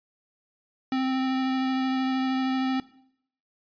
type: tone with vibrato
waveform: square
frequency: 261.6 Hz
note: C4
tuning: in tune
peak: -24 dBFS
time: 0.92-2.8 s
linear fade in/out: 2 ms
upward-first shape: sine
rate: 13 Hz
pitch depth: 10 cents each way
effects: noise-tail reverb RT60 0.7 s tail -19 dB re dry + resampled to 11025 Hz